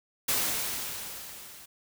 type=noise with level ramp; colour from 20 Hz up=white; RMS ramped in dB=-26 to -49 dBFS; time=0.28-1.66 s; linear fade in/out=10 ms; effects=none